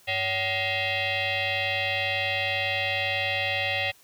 sine tone with frequency modulation, 98 Hz, G2, in tune, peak -24 dBFS, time 0.07-3.92 s, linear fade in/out 20 ms, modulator 662 Hz, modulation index 5, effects white hiss -57 dBFS RMS until 4.03 s

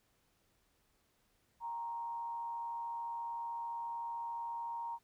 sine tone with frequency modulation, 932.3 Hz, A#5, in tune, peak -38 dBFS, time 1.6-4.99 s, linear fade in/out 50 ms, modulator 143 Hz, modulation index 0.3, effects pink hiss -75 dBFS RMS until 5.03 s

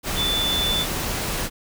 sine tone in noise, 3500 Hz, A7, 10 cents flat, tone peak -21 dBFS, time 0.15-0.86 s, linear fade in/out 50 ms, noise pink, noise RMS -26 dBFS, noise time 0.03-1.5 s, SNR +2 dB, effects none

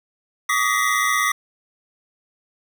square tone cluster, 1142 / 1238 / 1911 / 2035 Hz, D6 / D#6 / A#6 / C7, -49 / -9 / +43 / -49 cents, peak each -24 dBFS, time 0.49-1.32 s, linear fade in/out 5 ms, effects none

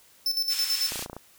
45% pulse tone with tremolo, 5290 Hz, E8, 5 cents sharp, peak -23 dBFS, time 0.26-0.9 s, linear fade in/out 2 ms, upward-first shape square, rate 9.1 Hz, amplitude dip 65%
white band-pass noise, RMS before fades -34 dBFS, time 0.48-1.07 s, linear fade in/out 50 ms, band 1700 to 10000 Hz, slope 12 dB/octave
clicks, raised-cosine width 1 ms, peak -23 dBFS, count 8, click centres 0.921 / 0.958 / 0.993 / 1.025 / 1.061 / 1.098 / 1.131 / 1.166 s
effects white hiss -57 dBFS RMS until 1.38 s

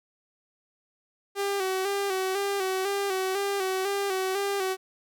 sawtooth tone with vibrato, 388.1 Hz, G4, 17 cents flat, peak -22 dBFS, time 1.35-4.77 s, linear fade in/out 50 ms, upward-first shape square, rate 2 Hz, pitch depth 49 cents each way, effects none

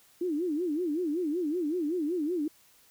sine tone with vibrato, 326.3 Hz, E4, 18 cents flat, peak -27 dBFS, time 0.21-2.48 s, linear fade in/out 5 ms, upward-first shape sine, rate 5.3 Hz, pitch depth 210 cents each way, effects white hiss -61 dBFS RMS until 2.9 s

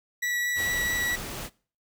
40% pulse tone with vibrato, 1943 Hz, B6, 29 cents flat, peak -25 dBFS, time 0.22-1.16 s, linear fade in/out 10 ms, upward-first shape triangle, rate 4.5 Hz, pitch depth 9 cents each way
pink noise, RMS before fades -36 dBFS, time 0.55-1.5 s, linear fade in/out 50 ms
effects noise-tail reverb RT60 0.4 s tail -22 dB re dry

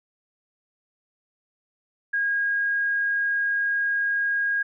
sine tone, 1633 Hz, G#6, 30 cents flat, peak -21 dBFS, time 2.13-4.63 s, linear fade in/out 10 ms, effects none

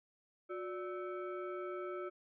sine tone with frequency modulation, 362.6 Hz, F#4, 35 cents flat, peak -39 dBFS, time 0.49-2.1 s, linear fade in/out 20 ms, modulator 946 Hz, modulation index 1, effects none

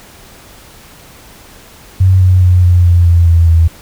sine tone with pitch steps, 93.7 / 91.98 / 90.3 / 88.65 / 87.02 / 85.43 / 83.86 / 82.33 Hz, F#2 / F#2 / F#2 / F2 / F2 / F2 / E2 / E2, +22 / -10 / -42 / +26 / -6 / -38 / +30 / -2 cents, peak -4 dBFS, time 2-3.68 s, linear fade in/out 10 ms, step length 210 ms, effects pink hiss -38 dBFS RMS until 3.81 s

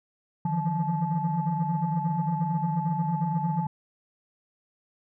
sine tone cluster, 152.3 / 166 / 174.6 / 865 Hz, D#3 / E3 / F3 / A5, -37 / +12 / 0 / -30 cents, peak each -29 dBFS, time 0.45-3.67 s, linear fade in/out 5 ms, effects tanh soft clip ceiling -17 dBFS

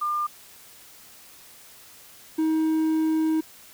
sine / triangle tone pair in turn, 1200 / 316.6 Hz, D6 / D#4, +37 / +30 cents, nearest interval octave + major seventh, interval 2307 cents, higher first, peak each -23 / -18 dBFS, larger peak second, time 0.01-0.27 / 2.38-3.41 s, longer second, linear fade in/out 10 ms, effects white hiss -49 dBFS RMS until 3.73 s

